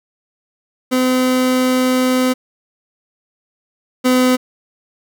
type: tone pair in turn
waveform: 30% pulse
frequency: 255.4 / 253.8 Hz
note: C4 / B3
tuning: -42 / +47 cents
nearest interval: unison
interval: 11 cents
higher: first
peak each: -10 / -8 dBFS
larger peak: second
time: 0.91-2.34 / 4.04-4.37 s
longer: first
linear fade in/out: 20 ms
effects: none